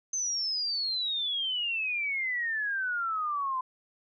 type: exponential sweep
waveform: sine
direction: down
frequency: 6272 to 1016 Hz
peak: -28 dBFS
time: 0.13-3.61 s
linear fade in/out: 5 ms
effects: none